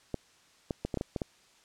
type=clicks; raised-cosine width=2 ms; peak=-18 dBFS; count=8; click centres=0.143 / 0.708 / 0.85 / 0.942 / 0.973 / 1.011 / 1.162 / 1.218 s; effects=white hiss -62 dBFS RMS until 1.64 s + low-pass 7000 Hz 12 dB/octave